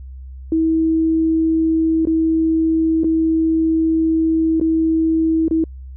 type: tone with dropouts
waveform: sine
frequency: 322.5 Hz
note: E4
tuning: 38 cents flat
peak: -13 dBFS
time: 0.52-5.64 s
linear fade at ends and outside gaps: 2 ms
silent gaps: 2.053-2.071 / 3.035-3.043 / 4.599-4.612 / 5.482-5.51 s
effects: added 65 Hz sine -31 dBFS peak until 5.96 s